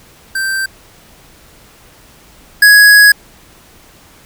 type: tone pair in turn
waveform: square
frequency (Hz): 1564 / 1667.7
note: G6 / G#6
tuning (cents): -4 / +7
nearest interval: minor second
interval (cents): 111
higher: second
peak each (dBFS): -15 / -3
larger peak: second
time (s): 0.35-0.66 / 2.62-3.12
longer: second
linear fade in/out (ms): 5
effects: pink hiss -43 dBFS RMS until 4.25 s